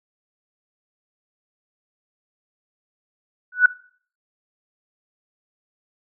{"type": "tone with exponential growth", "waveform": "sine", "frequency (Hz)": 1480, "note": "F#6", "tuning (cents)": 0, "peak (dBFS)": -5, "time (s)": [3.52, 3.66], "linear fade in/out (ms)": 5, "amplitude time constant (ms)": 29, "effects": ["noise-tail reverb RT60 0.5 s tail -20 dB re dry"]}